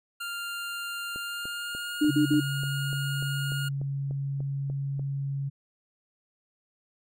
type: tone with pitch glide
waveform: 25% pulse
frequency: 1396.9 to 1427.1 Hz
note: F6 to F6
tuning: 0 to +37 cents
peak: -29 dBFS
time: 0.2-3.69 s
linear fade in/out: 10 ms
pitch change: +37 cents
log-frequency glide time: 1.15-2.02 s
type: click train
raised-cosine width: 2 ms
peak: -29 dBFS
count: 14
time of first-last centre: 1.16-4.995 s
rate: 3.39 Hz
type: tone bursts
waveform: sine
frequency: 300.2 Hz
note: D4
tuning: 38 cents sharp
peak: -19 dBFS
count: 3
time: 2.01-2.404 s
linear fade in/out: 10 ms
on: 100 ms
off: 47 ms
type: tone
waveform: sine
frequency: 138.59 Hz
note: C#3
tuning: in tune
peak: -28 dBFS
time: 2.08-5.5 s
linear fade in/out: 20 ms
effects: none